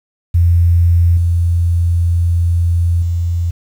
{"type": "tone with level steps", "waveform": "sine", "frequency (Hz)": 85.7, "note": "F2", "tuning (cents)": -32, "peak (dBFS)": [-7, -10, -13], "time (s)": [0.34, 3.51], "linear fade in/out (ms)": 10, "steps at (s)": [1.17, 3.02], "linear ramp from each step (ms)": 2, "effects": ["7-bit"]}